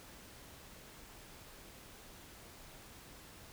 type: silence
effects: pink hiss -55 dBFS RMS until 3.52 s